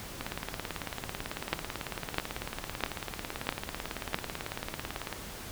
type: two click trains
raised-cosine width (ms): 0.3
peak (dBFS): -10 / -18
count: 5 / 90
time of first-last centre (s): 1.53-4.144 / 0.21-5.127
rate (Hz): 1.53 / 18.1
effects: pink hiss -43 dBFS RMS until 5.51 s